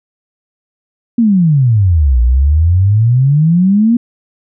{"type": "exponential two-way sweep", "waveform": "sine", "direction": "down then up", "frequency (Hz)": [242.3, 58, 242.3], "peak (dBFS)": -6, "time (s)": [1.18, 3.97], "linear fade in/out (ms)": 5, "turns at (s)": 2.21, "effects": []}